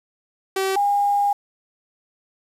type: tone pair in turn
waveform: sawtooth / sine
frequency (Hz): 384.3 / 811.5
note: G4 / G#5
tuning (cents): -34 / -40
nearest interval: octave + minor second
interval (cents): 1294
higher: second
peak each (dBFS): -16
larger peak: neither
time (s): 0.56-0.76 / 0.76-1.33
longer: second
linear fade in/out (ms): 5
effects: resampled to 32000 Hz + 7-bit